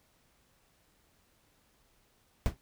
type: noise with exponential decay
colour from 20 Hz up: brown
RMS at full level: -24 dBFS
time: 2.46-2.57 s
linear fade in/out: 0 ms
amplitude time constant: 23 ms
effects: pink hiss -69 dBFS RMS until 2.61 s